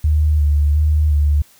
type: tone with vibrato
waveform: sine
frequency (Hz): 74.8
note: D2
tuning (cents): +32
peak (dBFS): -11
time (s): 0.04-1.42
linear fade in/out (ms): 5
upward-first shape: square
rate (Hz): 1.4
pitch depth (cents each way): 31
effects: white hiss -50 dBFS RMS until 1.59 s